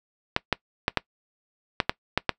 clicks, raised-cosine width 0.3 ms, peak -4 dBFS, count 8, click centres 0.364 / 0.527 / 0.881 / 0.973 / 1.802 / 1.895 / 2.176 / 2.293 s, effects noise-tail reverb RT60 0.1 s tail -22 dB re dry

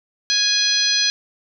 harmonic tone with a mistuned harmonic, 830.6 Hz, G#5, in tune, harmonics 2 / 3 / 4 / 5 / 6 / 7, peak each -26 / -27 / -24 / -19 / -23 / -23 dBFS, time 0.3-1.1 s, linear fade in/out 0 ms, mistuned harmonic 7, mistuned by +50 cents, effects none

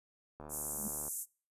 click train, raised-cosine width 1 ms, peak -33 dBFS, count 52, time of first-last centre 0.4-1.08 s, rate 75 Hz
white band-pass noise, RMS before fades -40 dBFS, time 0.49-1.26 s, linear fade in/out 50 ms, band 6900 to 13000 Hz, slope 48 dB/octave
sine tone with exponential growth, 208.2 Hz, G#3, 5 cents sharp, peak -36 dBFS, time 0.65-0.88 s, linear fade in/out 5 ms, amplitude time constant 49 ms
effects noise-tail reverb RT60 0.4 s tail -25 dB re dry + resampled to 32000 Hz

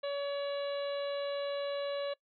harmonic tone, 566 Hz, C#5, 36 cents sharp, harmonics 1 / 2 / 3 / 4 / 5 / 6 / 7, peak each -33 / -45 / -48 / -53 / -50 / -52 / -48 dBFS, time 0.03-2.14 s, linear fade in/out 10 ms, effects noise-tail reverb RT60 0.1 s tail -21 dB re dry

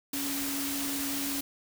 sine tone in noise, 279.1 Hz, C#4, 12 cents sharp, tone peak -34 dBFS, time 0.13-1.41 s, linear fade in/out 5 ms, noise white, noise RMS -34 dBFS, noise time 0.13-1.41 s, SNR -3 dB, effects none

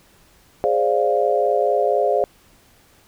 sine chord, D half-diminished seventh, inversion second, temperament equal, 415.3 / 523.3 / 587.3 / 698.5 Hz, Ab4 / C5 / D5 / F5, 0 / 0 / 0 / 0 cents, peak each -21 dBFS, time 0.64-2.24 s, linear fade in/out 0 ms, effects pink hiss -54 dBFS RMS until 3.07 s

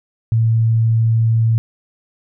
sine tone, 113.3 Hz, A#2, 49 cents flat, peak -11 dBFS, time 0.32-1.58 s, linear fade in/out 0 ms, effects none

